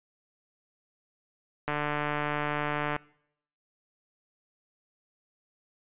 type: click train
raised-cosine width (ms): 0.5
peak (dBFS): -15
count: 191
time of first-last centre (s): 1.68-2.964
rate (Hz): 148
effects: noise-tail reverb RT60 0.7 s tail -23 dB re dry + resampled to 8000 Hz